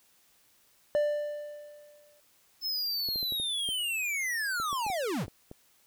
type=tone with exponential decay; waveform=triangle; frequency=591 Hz; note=D5; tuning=11 cents sharp; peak=-20 dBFS; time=0.95-2.2 s; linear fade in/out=0 ms; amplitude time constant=270 ms
type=linear sweep; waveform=square; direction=down; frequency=5274 to 56.2 Hz; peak=-30 dBFS; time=2.61-5.27 s; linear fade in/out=50 ms
type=clicks; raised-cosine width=2 ms; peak=-30 dBFS; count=12; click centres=3.088 / 3.159 / 3.229 / 3.323 / 3.399 / 3.689 / 4.6 / 4.729 / 4.865 / 4.901 / 5.281 / 5.514 s
effects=white hiss -65 dBFS RMS until 5.86 s

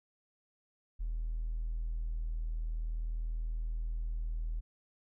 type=tone with tanh clipping; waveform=triangle; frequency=40.24 Hz; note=E1; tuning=41 cents flat; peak=-32 dBFS; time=0.99-4.61 s; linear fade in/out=20 ms; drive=1 dB; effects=none

